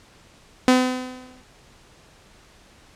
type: tone with exponential decay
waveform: sawtooth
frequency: 254.2 Hz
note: C4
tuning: 50 cents flat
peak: -7 dBFS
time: 0.68-1.42 s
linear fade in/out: 1 ms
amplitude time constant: 160 ms
effects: pink hiss -52 dBFS RMS until 2.95 s + low-pass 8000 Hz 12 dB/octave